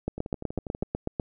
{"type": "two click trains", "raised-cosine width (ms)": 2, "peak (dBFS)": [-14, -22], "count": [10, 9], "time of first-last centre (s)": [[0.08, 1.198], [0.18, 0.83]], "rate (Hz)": [8.05, 12.3], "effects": []}